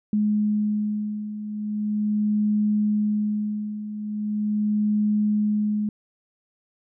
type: beating tone pair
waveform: sine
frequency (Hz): 210 / 210.4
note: G#3 / G#3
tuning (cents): +19 / +23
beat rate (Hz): 0.4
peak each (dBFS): -27 / -22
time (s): 0.13-5.89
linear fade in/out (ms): 2
effects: none

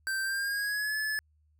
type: tone with pitch glide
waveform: square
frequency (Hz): 1563 to 1724.3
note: G6 to A6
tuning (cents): -6 to -35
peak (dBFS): -30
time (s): 0.07-1.19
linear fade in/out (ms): 0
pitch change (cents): +171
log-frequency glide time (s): 0.22-0.97
effects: added 76 Hz sine -64 dBFS peak until 1.59 s

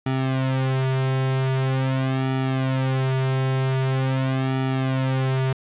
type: tone with flanger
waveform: sawtooth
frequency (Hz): 132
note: C3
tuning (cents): +16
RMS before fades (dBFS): -22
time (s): 0.06-5.53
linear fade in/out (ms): 5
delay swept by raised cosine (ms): 1.9 to 4.2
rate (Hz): 0.44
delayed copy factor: -0.95
effects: resampled to 8000 Hz + 9-bit

